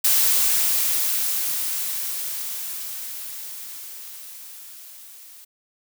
blue noise with level ramp, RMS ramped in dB -17 to -45 dBFS, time 0.04-5.45 s, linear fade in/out 10 ms, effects none

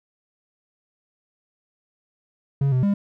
triangle tone with pitch steps, 138.6 / 128 / 201.1 Hz, C#3 / C3 / G3, 0 / -38 / +44 cents, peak -15 dBFS, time 2.61-2.94 s, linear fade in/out 5 ms, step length 110 ms, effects none

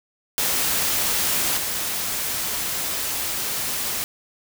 white noise with level steps, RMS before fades -22 / -26 dBFS, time 0.38-4.04 s, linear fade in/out 0 ms, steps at 1.57 s, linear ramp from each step 10 ms, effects none

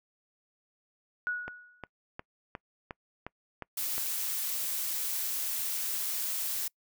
sine tone with exponential decay, 1462 Hz, F#6, 21 cents flat, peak -27 dBFS, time 1.27-1.87 s, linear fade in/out 0 ms, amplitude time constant 130 ms
click train, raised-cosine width 0.5 ms, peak -23 dBFS, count 8, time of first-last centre 1.48-3.98 s, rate 2.8 Hz
blue noise, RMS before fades -33 dBFS, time 3.77-6.68 s, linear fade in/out 5 ms
effects noise-tail reverb RT60 0.1 s tail -26 dB re dry

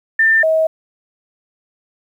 sine tone pair in turn, 1791 / 638.5 Hz, A6 / D#5, +30 / +45 cents, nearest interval octave + tritone, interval 1785 cents, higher first, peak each -9 / -11 dBFS, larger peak first, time 0.19-0.43 / 0.43-0.67 s, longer neither, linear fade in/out 5 ms, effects 8-bit

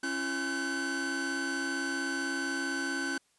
45% pulse tone cluster, 274.5 / 338.9 / 1522 Hz, C#4 / E4 / F#6, -17 / +48 / +48 cents, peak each -36 / -39 / -33 dBFS, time 0.03-3.18 s, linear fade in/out 5 ms, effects white hiss -70 dBFS RMS until 3.38 s + resampled to 24000 Hz

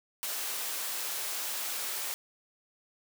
white high-pass noise, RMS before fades -35 dBFS, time 0.23-2.14 s, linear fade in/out 0 ms, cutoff 440 Hz, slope 12 dB/octave, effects none

